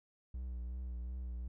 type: tone with vibrato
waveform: triangle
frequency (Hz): 61.5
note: B1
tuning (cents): -7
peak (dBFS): -37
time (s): 0.34-1.48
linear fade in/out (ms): 5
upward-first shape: triangle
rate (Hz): 2.7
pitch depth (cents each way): 57
effects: none